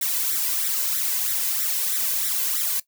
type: noise with flanger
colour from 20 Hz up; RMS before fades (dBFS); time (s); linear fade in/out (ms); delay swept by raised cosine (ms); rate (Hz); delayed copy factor
blue; -24; 0.01-2.8; 5; 0.52 to 2.02; 3.1; +0.85
effects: noise-tail reverb RT60 0.1 s tail -18 dB re dry